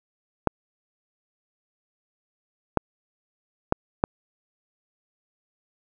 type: clicks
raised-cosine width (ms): 1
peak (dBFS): -4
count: 4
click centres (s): 0.473 / 2.773 / 3.724 / 4.039
effects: none